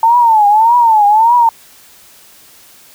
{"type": "tone with vibrato", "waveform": "sine", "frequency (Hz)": 890, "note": "A5", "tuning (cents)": 20, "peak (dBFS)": -5, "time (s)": [0.03, 1.49], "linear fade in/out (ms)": 2, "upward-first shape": "triangle", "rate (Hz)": 1.7, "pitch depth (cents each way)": 170, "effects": ["white hiss -42 dBFS RMS until 2.94 s"]}